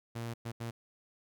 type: tone bursts at uneven times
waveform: sawtooth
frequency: 116.54 Hz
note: A#2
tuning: in tune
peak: -33 dBFS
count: 3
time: 0.15-0.34 / 0.45-0.52 / 0.6-0.71 s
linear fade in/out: 10 ms
effects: none